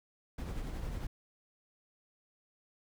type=noise with tremolo; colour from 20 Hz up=brown; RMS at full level=-37 dBFS; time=0.38-1.07 s; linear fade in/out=5 ms; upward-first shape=triangle; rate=11 Hz; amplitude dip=40%; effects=none